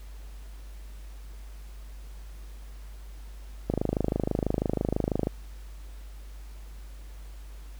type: click train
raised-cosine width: 2 ms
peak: -12 dBFS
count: 42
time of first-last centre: 3.7-5.271 s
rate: 26.1 Hz
effects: added 50 Hz sine -40 dBFS peak until 7.79 s + pink hiss -56 dBFS RMS until 7.79 s